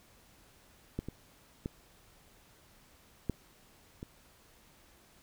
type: clicks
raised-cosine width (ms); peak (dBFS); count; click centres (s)
3; -21 / -26 / -22 / -18 / -28; 5; 0.99 / 1.086 / 1.659 / 3.297 / 4.029
effects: pink hiss -62 dBFS RMS until 5.22 s